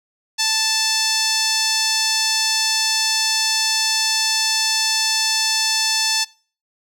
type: tone with band-pass filter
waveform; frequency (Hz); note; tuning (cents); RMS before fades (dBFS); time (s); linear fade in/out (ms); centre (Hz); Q
sawtooth; 880; A5; 0; -19; 0.38-6.25; 20; 5400; 2
effects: noise-tail reverb RT60 0.4 s tail -23 dB re dry